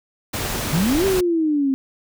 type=noise; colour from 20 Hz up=pink; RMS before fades=-25 dBFS; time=0.33-1.21 s; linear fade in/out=10 ms
type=exponential two-way sweep; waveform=sine; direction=up then down; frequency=149.4 to 395.1 to 263.2 Hz; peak=-16 dBFS; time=0.73-1.74 s; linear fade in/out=0 ms; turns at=1.05 s
effects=none